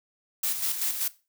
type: noise with tremolo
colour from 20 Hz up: blue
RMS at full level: -27 dBFS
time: 0.43-1.08 s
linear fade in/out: 5 ms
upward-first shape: square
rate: 5.2 Hz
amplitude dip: 50%
effects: noise-tail reverb RT60 0.3 s tail -18 dB re dry